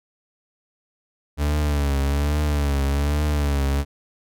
40% pulse tone with vibrato, 72 Hz, D2, 34 cents flat, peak -18 dBFS, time 1.37-3.85 s, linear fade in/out 50 ms, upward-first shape triangle, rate 1.2 Hz, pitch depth 81 cents each way, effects none

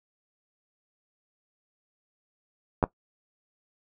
clicks, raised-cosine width 1 ms, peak -8 dBFS, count 2, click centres 2.828 / 2.839 s, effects noise-tail reverb RT60 0.1 s tail -18 dB re dry

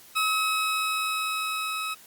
20% pulse tone with level ramp, 1281 Hz, E6, 50 cents flat, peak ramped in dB -17 to -24 dBFS, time 0.15-1.95 s, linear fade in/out 20 ms, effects white hiss -51 dBFS RMS until 2.06 s + Opus 48 kbps

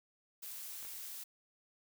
blue noise, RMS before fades -46 dBFS, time 0.42-1.24 s, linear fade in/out 10 ms
clicks, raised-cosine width 0.3 ms, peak -37 dBFS, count 2, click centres 0.828 / 0.85 s
effects none

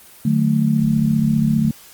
sine chord, D major, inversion none, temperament equal with one note detuned, 150.09 / 185 / 220 Hz, D3 / F#3 / A3, +38 / 0 / 0 cents, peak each -18 / -22 / -16 dBFS, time 0.25-1.71 s, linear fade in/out 5 ms, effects white hiss -44 dBFS RMS until 1.93 s + Opus 24 kbps

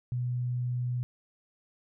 sine tone, 123.47 Hz, B2, in tune, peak -28 dBFS, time 0.12-1.03 s, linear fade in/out 0 ms, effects none

